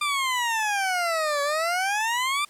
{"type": "exponential two-way sweep", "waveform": "20% pulse", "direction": "down then up", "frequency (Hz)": [1200, 564, 1200], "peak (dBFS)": -18, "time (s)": [0.01, 2.45], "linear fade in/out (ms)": 5, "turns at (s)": 1.42, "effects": ["white hiss -54 dBFS RMS until 2.49 s", "low-pass 11000 Hz 12 dB/octave"]}